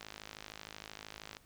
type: click train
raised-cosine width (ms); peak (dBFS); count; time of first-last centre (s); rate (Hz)
0.2; -27; 73; 0.01-1.368; 53
effects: pink hiss -65 dBFS RMS until 1.45 s